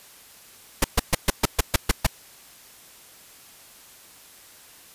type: noise bursts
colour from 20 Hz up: pink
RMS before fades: -17 dBFS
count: 9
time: 0.82-2.067 s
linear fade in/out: 5 ms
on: 23 ms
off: 130 ms
effects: white hiss -49 dBFS RMS until 4.94 s + resampled to 32000 Hz